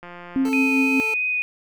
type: click train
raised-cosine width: 0.5 ms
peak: -24 dBFS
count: 81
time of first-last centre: 0.03-0.487 s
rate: 175 Hz
type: tone with tremolo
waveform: sine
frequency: 266.9 Hz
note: C4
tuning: 35 cents sharp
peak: -16 dBFS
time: 0.36-1 s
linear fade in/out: 0 ms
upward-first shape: triangle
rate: 5.1 Hz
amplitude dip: 45%
type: tone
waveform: 25% pulse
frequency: 440 Hz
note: A4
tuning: in tune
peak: -25 dBFS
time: 0.45-1.14 s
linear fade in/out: 2 ms
type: tone with vibrato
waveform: sine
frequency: 2489 Hz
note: D#7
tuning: in tune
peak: -20 dBFS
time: 0.53-1.42 s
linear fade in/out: 0 ms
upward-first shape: sine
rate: 3.1 Hz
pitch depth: 10 cents each way
effects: none